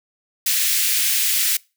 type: high-pass noise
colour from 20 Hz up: white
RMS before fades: -19 dBFS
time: 0.46-1.57 s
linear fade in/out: 5 ms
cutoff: 1900 Hz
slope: 24 dB/octave
effects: noise-tail reverb RT60 0.3 s tail -25 dB re dry